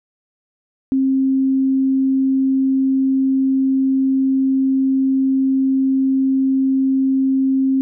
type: tone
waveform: sine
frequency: 266.5 Hz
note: C4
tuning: 32 cents sharp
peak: -13 dBFS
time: 0.92-7.81 s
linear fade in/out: 0 ms
effects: none